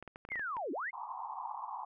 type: clicks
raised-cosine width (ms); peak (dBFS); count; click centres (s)
0.5; -31; 9; 0.026 / 0.077 / 0.159 / 0.251 / 0.289 / 0.319 / 0.357 / 0.395 / 0.568
type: linear two-way sweep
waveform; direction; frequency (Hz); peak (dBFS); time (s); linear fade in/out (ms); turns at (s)
sine; down then up; 2217 to 248.6 to 2217; -35; 0.3-0.91; 20; 0.72
type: band-pass noise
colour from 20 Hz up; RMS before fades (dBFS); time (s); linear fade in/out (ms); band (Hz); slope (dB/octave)
white; -42; 0.93-1.85; 5; 770 to 1100; 96
effects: none